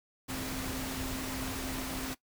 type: tone in noise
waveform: sine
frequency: 261.6 Hz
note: C4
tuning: in tune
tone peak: -39 dBFS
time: 0.28-2.15 s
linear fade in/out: 20 ms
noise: pink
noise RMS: -38 dBFS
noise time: 0.28-2.15 s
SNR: -4 dB
effects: noise-tail reverb RT60 0.1 s tail -18 dB re dry